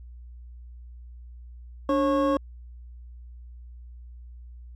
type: tone cluster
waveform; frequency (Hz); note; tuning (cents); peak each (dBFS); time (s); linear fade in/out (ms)
triangle; 291.1 / 544 / 1097; D4 / C#5 / C#6; -15 / -33 / -18; -22 / -22 / -26; 1.89-2.37; 2
effects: added 60 Hz sine -41 dBFS peak until 4.75 s